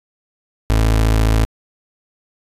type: tone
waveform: 30% pulse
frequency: 54.6 Hz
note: A1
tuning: 13 cents flat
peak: -9 dBFS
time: 0.7-1.45 s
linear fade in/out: 0 ms
effects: resampled to 32000 Hz

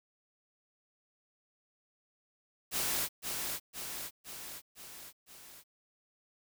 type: noise with echo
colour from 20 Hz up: white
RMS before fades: -33 dBFS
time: 2.71-3.09 s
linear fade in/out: 50 ms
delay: 510 ms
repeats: 5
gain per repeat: -4 dB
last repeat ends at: 5.64 s
effects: none

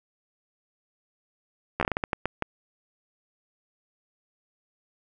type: slowing click train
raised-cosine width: 0.5 ms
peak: -10 dBFS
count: 11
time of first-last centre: 1.8-2.424 s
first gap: 12 ms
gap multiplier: 1.34
effects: none

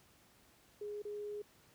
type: tone with dropouts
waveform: sine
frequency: 415.3 Hz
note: G#4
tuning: in tune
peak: -40 dBFS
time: 0.81-1.42 s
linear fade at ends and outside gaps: 5 ms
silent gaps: 1.021-1.05 s
effects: pink hiss -66 dBFS RMS until 1.74 s + high-pass 60 Hz 12 dB/octave

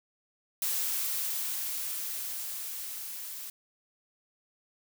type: noise with level ramp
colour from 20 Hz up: blue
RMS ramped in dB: -30 to -41 dBFS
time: 0.62-3.5 s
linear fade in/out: 2 ms
effects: none

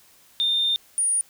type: tone pair in turn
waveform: sine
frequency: 3619 / 9562 Hz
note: A7 / D9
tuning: +48 / +30 cents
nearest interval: octave + perfect fourth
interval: 1682 cents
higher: second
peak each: -18 dBFS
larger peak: neither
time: 0.4-0.76 / 0.98-1.21 s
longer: first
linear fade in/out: 0 ms
effects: tanh soft clip ceiling -15 dBFS + white hiss -55 dBFS RMS until 1.29 s

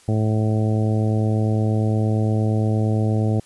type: harmonic tone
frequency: 108.6 Hz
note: A2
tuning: 22 cents flat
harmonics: 1 / 2 / 3 / 4 / 5 / 6 / 7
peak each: -18 / -24 / -28 / -30 / -32 / -34 / -35 dBFS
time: 0.08-3.4 s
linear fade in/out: 5 ms
effects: white hiss -52 dBFS RMS until 3.45 s + resampled to 24000 Hz

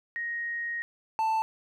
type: tone pair in turn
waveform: sine / triangle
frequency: 1874 / 884.4 Hz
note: A#6 / A5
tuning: +9 / +9 cents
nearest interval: octave + minor second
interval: 1300 cents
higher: first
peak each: -30 / -22 dBFS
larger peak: second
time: 0.16-0.82 / 1.19-1.42 s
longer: first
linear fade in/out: 0 ms
effects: none

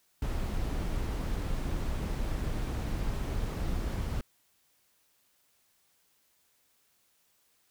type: noise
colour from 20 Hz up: brown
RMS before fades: -32 dBFS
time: 0.22-4.21 s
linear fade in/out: 2 ms
effects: white hiss -70 dBFS RMS until 7.7 s

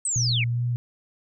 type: linear sweep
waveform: sine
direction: down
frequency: 8372 to 2121 Hz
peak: -23 dBFS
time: 0.05-0.44 s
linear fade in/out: 2 ms
type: tone with vibrato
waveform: sine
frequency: 120 Hz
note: B2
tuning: 49 cents flat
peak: -22 dBFS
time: 0.16-0.76 s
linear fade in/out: 0 ms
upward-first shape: sine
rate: 2.5 Hz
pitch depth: 20 cents each way
effects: none

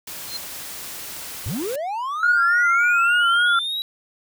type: noise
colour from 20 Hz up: white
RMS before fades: -34 dBFS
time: 0.07-1.76 s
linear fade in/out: 5 ms
type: tone with exponential growth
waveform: sine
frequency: 4166 Hz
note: C8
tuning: 8 cents flat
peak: -24 dBFS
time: 0.19-0.37 s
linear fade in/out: 5 ms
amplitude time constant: 38 ms
type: linear sweep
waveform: triangle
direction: up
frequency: 75.9 to 3911 Hz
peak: -22 dBFS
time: 1.46-3.82 s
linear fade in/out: 0 ms
type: tone with vibrato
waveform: sine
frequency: 1409 Hz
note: F6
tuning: 15 cents sharp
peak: -15 dBFS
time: 2.23-3.59 s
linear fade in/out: 2 ms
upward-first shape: sine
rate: 3.5 Hz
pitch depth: 42 cents each way
effects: none

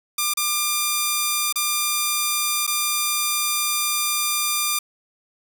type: tone with dropouts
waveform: 5% pulse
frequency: 1196 Hz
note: D6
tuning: 31 cents sharp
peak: -8 dBFS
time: 0.18-4.79 s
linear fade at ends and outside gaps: 5 ms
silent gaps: 0.338-0.371 / 1.526-1.557 / 2.667-2.675 s
effects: none

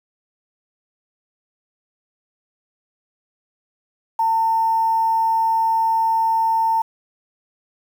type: tone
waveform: sine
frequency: 900 Hz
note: A5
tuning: 39 cents sharp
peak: -15 dBFS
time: 4.19-6.82 s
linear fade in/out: 5 ms
effects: 7-bit

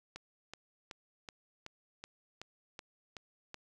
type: click train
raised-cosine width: 0.2 ms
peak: -27 dBFS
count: 10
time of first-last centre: 0.16-3.543 s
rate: 2.66 Hz
effects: none

